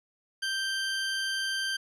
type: tone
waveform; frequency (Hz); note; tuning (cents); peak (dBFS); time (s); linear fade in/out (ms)
20% pulse; 1568; G6; 0; -24; 0.42-1.77; 10
effects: resampled to 24000 Hz